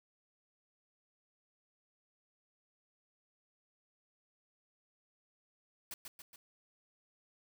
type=noise with echo; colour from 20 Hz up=white; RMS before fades=-44 dBFS; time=5.91-5.94 s; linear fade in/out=2 ms; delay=140 ms; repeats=3; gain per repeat=-4 dB; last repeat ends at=6.36 s; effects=none